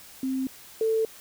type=tone pair in turn; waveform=sine; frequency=263.2 / 444.4 Hz; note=C4 / A4; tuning=+10 / +17 cents; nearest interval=major sixth; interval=907 cents; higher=second; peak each=-25 / -21 dBFS; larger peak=second; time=0.23-0.47 / 0.81-1.05 s; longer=neither; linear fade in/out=2 ms; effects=white hiss -48 dBFS RMS until 1.2 s